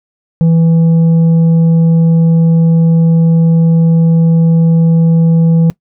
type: tone with tanh clipping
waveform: sine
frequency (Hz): 164.81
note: E3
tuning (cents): 0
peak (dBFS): -6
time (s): 0.41-5.7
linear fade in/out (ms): 0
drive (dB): 5
effects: noise-tail reverb RT60 0.1 s tail -21 dB re dry